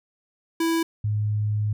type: tone pair in turn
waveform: square / sine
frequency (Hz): 329.6 / 105.51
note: E4 / G#2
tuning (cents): 0 / +28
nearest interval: octave + minor sixth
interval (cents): 1972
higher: first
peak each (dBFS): -21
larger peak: neither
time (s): 0.6-0.83 / 1.04-1.73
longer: second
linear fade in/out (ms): 5
effects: none